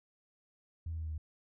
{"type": "tone with pitch steps", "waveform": "sine", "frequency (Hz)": [82.4, 81.12, 79.87, 78.63, 77.42], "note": ["E2", "E2", "D#2", "D#2", "D#2"], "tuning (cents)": [0, -27, 46, 19, -8], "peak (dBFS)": -35, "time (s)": [0.86, 1.18], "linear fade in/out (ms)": 5, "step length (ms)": 64, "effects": ["tanh soft clip ceiling -31 dBFS"]}